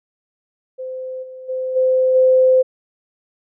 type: tone with level steps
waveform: sine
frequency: 516 Hz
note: C5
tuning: 24 cents flat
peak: -25 / -32 / -20 / -12 / -9 dBFS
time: 0.78-2.63 s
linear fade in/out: 20 ms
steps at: 1.22 / 1.48 / 1.75 / 2.14 s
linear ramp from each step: 20 ms
effects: none